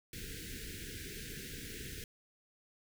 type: band-stop noise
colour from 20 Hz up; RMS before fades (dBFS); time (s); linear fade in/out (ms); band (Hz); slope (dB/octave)
pink; -45; 0.13-2.04; 2; 480 to 1500; 96
effects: none